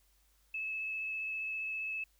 sine tone with vibrato, 2601 Hz, E7, 24 cents flat, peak -35 dBFS, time 0.54-2.04 s, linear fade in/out 5 ms, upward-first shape triangle, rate 15 Hz, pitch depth 16 cents each way, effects added 50 Hz sine -69 dBFS peak until 2.19 s + white hiss -72 dBFS RMS until 2.19 s

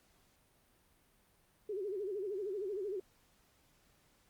sine tone with vibrato, 396.8 Hz, G4, 21 cents sharp, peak -36 dBFS, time 1.69-3 s, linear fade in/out 5 ms, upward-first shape sine, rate 13 Hz, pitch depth 140 cents each way, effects pink hiss -70 dBFS RMS until 4.29 s + Opus 48 kbps

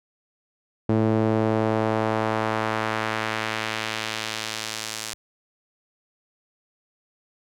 sawtooth tone with band-pass filter sweep, 110 Hz, A2, in tune, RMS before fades -25 dBFS, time 0.89-5.14 s, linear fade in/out 5 ms, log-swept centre 320 to 7000 Hz, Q 0.88, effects none

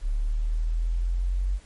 sine linear sweep, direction up, 35.56 to 47.08 Hz, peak -22 dBFS, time 0.01-1.6 s, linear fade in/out 50 ms, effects pink hiss -55 dBFS RMS until 1.65 s + MP3 48 kbps

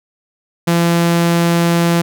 sawtooth tone, 170 Hz, F3, 46 cents flat, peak -7 dBFS, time 0.67-2.02 s, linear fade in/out 10 ms, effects none

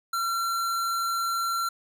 square tone, 1363 Hz, F6, 43 cents flat, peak -26 dBFS, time 0.13-1.69 s, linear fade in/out 5 ms, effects none

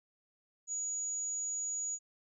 sine tone, 6820 Hz, G#8, 45 cents sharp, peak -34 dBFS, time 0.67-1.99 s, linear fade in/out 50 ms, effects none

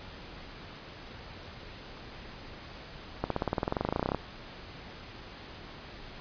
accelerating click train, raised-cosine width 1 ms, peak -14 dBFS, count 22, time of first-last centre 3.24-4.147 s, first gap 63 ms, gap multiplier 0.96, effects pink hiss -46 dBFS RMS until 6.2 s + resampled to 11025 Hz

